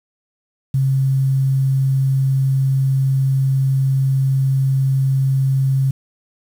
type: tone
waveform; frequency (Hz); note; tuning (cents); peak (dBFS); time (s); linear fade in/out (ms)
sine; 134.4; C3; +47; -13; 0.74-5.91; 5
effects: 7-bit